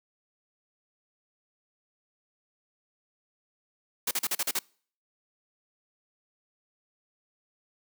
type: noise bursts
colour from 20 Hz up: white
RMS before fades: -28 dBFS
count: 7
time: 4.07-4.591 s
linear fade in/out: 5 ms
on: 41 ms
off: 39 ms
effects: noise-tail reverb RT60 0.5 s tail -26 dB re dry + high-pass 200 Hz 12 dB/octave